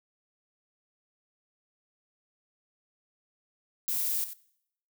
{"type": "noise with echo", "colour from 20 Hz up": "violet", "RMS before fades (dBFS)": -30, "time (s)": [3.88, 4.24], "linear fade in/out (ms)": 0, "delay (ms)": 92, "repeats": 1, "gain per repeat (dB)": -11, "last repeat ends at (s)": 4.332, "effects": ["noise-tail reverb RT60 0.7 s tail -21 dB re dry"]}